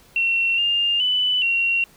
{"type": "tone with pitch steps", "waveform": "sine", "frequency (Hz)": [2722, 2808, 2991, 2744], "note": ["F7", "F7", "F#7", "F7"], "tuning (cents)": [-45, 9, 18, -31], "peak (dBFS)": -17, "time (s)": [0.16, 1.84], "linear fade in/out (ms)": 2, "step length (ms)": 420, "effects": ["pink hiss -52 dBFS RMS until 1.96 s"]}